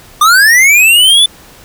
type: linear sweep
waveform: square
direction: up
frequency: 1174.7 to 3520 Hz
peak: -4 dBFS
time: 0.21-1.26 s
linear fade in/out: 5 ms
effects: pink hiss -38 dBFS RMS until 1.64 s